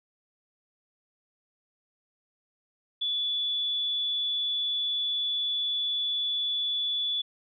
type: tone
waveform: sine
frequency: 3444 Hz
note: A7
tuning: 38 cents flat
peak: -26 dBFS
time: 3.01-7.22 s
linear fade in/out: 10 ms
effects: none